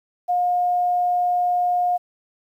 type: tone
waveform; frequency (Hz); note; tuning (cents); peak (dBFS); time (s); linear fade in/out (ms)
sine; 714; F5; +38; -17; 0.28-1.98; 20
effects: 9-bit